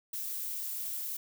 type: noise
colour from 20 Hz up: violet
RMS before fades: -37 dBFS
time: 0.13-1.17 s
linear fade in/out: 5 ms
effects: none